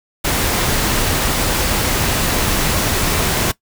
pink noise, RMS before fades -17 dBFS, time 0.24-3.52 s, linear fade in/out 10 ms, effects noise-tail reverb RT60 0.1 s tail -19 dB re dry

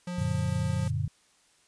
square tone, 177.7 Hz, F3, 30 cents sharp, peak -33 dBFS, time 0.07-0.88 s, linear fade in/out 5 ms
sine chord, Gb augmented, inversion none, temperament just, 92.5 / 115.62 / 144.53 Hz, Gb2 / Bb2 / D3, 0 / -14 / -27 cents, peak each -31 dBFS, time 0.18-1.08 s, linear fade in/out 5 ms
blue noise, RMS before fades -46 dBFS, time 0.18-0.91 s, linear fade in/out 10 ms
effects white hiss -64 dBFS RMS until 1.67 s + resampled to 22050 Hz

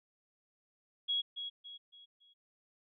sine tone with echo, 3322 Hz, G#7, in tune, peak -30 dBFS, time 1.08-1.22 s, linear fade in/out 20 ms, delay 280 ms, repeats 4, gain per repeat -8 dB, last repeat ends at 2.34 s, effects none

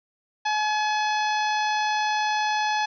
harmonic tone with a mistuned harmonic, 850 Hz, G#5, 40 cents sharp, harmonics 1 / 2 / 3 / 4 / 5 / 6 / 7, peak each -23 / -29 / -33 / -35 / -37 / -39 / -40 dBFS, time 0.45-2.86 s, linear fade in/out 10 ms, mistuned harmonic 6, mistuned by -19 cents, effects none

